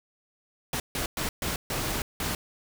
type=noise bursts at uneven times; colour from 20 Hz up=pink; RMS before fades=-30 dBFS; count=6; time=0.73-0.8 / 0.95-1.06 / 1.17-1.29 / 1.42-1.56 / 1.7-2.02 / 2.2-2.35 s; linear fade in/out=2 ms; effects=none